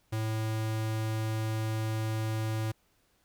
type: tone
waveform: square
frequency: 110 Hz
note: A2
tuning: in tune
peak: -30 dBFS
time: 0.12-2.72 s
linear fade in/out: 10 ms
effects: pink hiss -70 dBFS RMS until 3.24 s